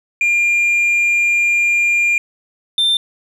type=tone pair in turn; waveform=sine; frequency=2400 / 3580 Hz; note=D7 / A7; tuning=+37 / +29 cents; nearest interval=perfect fifth; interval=692 cents; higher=second; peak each=-9 / -9 dBFS; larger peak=neither; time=0.21-2.18 / 2.78-2.97 s; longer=first; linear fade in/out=2 ms; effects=tanh soft clip ceiling -11 dBFS + 8-bit